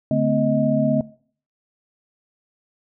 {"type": "tone cluster", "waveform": "sine", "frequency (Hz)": [144.5, 221.1, 257.2, 628], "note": ["D3", "A3", "C4", "D#5"], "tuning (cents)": [-28, 9, -30, 16], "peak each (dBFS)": -22, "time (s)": [0.11, 1.01], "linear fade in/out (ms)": 2, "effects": ["noise-tail reverb RT60 0.5 s tail -20 dB re dry"]}